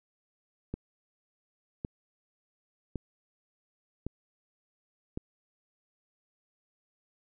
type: click train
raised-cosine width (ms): 3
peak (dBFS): -21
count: 5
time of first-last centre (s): 0.74-5.175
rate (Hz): 0.902
effects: none